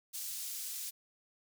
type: high-pass noise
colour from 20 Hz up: pink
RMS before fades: -41 dBFS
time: 0.13-0.91 s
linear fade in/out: 20 ms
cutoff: 6100 Hz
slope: 12 dB/octave
effects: none